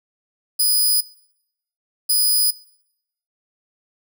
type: tone bursts at uneven times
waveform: 10% pulse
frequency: 4978 Hz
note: D#8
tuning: in tune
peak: -8 dBFS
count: 2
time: 0.59-1.01 / 2.09-2.51 s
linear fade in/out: 10 ms
effects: noise-tail reverb RT60 0.8 s tail -22 dB re dry